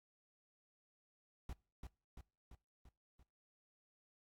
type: noise with echo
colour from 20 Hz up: brown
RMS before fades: -45 dBFS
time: 1.49-1.53 s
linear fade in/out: 2 ms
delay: 340 ms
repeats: 5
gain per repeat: -4 dB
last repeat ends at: 3.23 s
effects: noise-tail reverb RT60 0.4 s tail -24 dB re dry + AAC 64 kbps